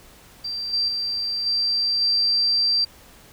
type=tone with level steps; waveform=sine; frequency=4701 Hz; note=D8; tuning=1 cent sharp; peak=-26 / -19 / -23 / -19 / -17 dBFS; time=0.44-2.85 s; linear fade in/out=10 ms; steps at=0.73 / 0.88 / 1.46 / 2.01 s; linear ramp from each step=5 ms; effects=pink hiss -49 dBFS RMS until 3.32 s